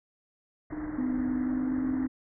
pink low-pass noise, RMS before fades -43 dBFS, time 0.7-2.07 s, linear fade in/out 5 ms, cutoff 2000 Hz, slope 96 dB/octave
sine tone with tremolo, 304.2 Hz, D#4, 39 cents flat, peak -30 dBFS, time 0.72-2.07 s, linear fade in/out 5 ms, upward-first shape triangle, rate 19 Hz, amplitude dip 70%
sine tone with pitch glide, 252.5 to 258.9 Hz, B3 to C4, +39 to -18 cents, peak -27 dBFS, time 0.97-2.08 s, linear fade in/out 20 ms, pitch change +43 cents, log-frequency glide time 1.36-1.85 s
effects none

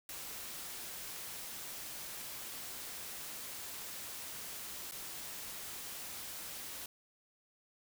white noise with dropouts, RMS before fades -45 dBFS, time 0.09-6.86 s, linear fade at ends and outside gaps 2 ms, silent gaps 4.912-4.92 s, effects none

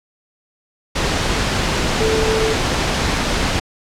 sine tone in noise, 440 Hz, A4, in tune, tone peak -17 dBFS, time 2-2.54 s, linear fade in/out 10 ms, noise pink, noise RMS -18 dBFS, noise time 0.95-3.6 s, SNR -2 dB, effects low-pass 6000 Hz 12 dB/octave

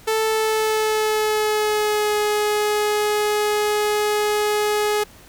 sawtooth tone with pitch glide, 440 to 419.9 Hz, A4 to G#4, 0 to +19 cents, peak -14 dBFS, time 0.07-5.04 s, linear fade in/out 10 ms, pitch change -81 cents, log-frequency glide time 0.24-2.16 s, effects pink hiss -47 dBFS RMS until 5.28 s

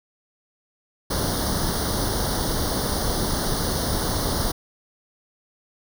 pink noise with comb filter, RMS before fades -24 dBFS, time 1.1-4.52 s, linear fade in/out 10 ms, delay 0.2 ms, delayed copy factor +1, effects none

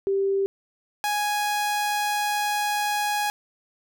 sine / sawtooth tone pair in turn, 392 / 830.6 Hz, G4 / G#5, 0 / 0 cents, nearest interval octave + minor second, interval 1300 cents, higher second, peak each -20 / -19 dBFS, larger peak second, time 0.07-0.46 / 1.04-3.3 s, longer second, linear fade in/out 0 ms, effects none

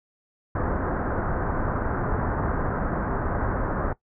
pink low-pass noise, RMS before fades -26 dBFS, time 0.55-3.93 s, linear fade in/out 5 ms, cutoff 1600 Hz, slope 48 dB/octave, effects noise-tail reverb RT60 0.1 s tail -18 dB re dry

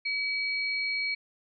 sine tone pair together, 2279 / 4292 Hz, C#7 / C8, +47 / +43 cents, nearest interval major seventh, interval 1096 cents, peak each -28 / -35 dBFS, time 0.05-1.15 s, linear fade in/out 10 ms, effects none

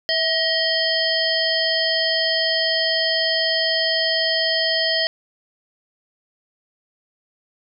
harmonic tone with a mistuned harmonic, 632 Hz, D#5, 27 cents sharp, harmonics 1 / 3 / 5 / 7 / 8, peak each -24 / -24 / -24 / -24 / -24 dBFS, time 0.09-5.07 s, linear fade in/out 0 ms, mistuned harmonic 1, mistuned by +52 cents, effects none

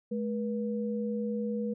sine tone pair together, 213.1 / 482.8 Hz, G#3 / B4, +45 / -39 cents, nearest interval octave + major second, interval 1416 cents, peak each -31 / -34 dBFS, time 0.11-1.74 s, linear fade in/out 10 ms, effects none

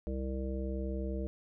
harmonic tone, 65.7 Hz, C2, 8 cents sharp, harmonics 1 / 3 / 5 / 7 / 9, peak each -35 / -40 / -42 / -43 / -45 dBFS, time 0.07-1.27 s, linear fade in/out 0 ms, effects none

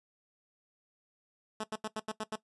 10% pulse tone bursts, 217 Hz, A3, 24 cents flat, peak -26 dBFS, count 7, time 1.6-2.358 s, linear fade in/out 5 ms, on 38 ms, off 82 ms, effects noise-tail reverb RT60 0.1 s tail -17 dB re dry + resampled to 24000 Hz

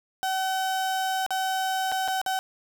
35% pulse tone with dropouts, 760 Hz, F#5, 46 cents sharp, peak -23 dBFS, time 0.23-2.39 s, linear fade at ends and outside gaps 0 ms, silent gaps 1.264-1.306 / 1.917-1.922 / 2.078-2.083 / 2.215-2.262 s, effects none

